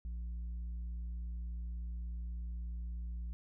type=tone with tanh clipping; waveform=sine; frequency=58.27 Hz; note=A#1; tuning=in tune; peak=-39 dBFS; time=0.05-3.33 s; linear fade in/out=0 ms; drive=4 dB; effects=none